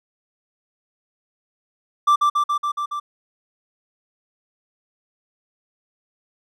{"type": "tone with echo", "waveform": "triangle", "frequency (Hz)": 1174.7, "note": "D6", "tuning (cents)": 0, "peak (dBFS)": -10, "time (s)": [2.07, 2.16], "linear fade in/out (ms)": 10, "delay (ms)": 140, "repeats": 6, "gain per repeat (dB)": -2, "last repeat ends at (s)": 3, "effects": []}